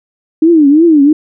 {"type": "tone with vibrato", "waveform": "sine", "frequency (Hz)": 308.1, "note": "D#4", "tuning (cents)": -17, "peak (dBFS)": -3, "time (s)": [0.42, 1.13], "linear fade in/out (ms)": 5, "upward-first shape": "triangle", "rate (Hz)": 2.9, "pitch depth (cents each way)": 210, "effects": []}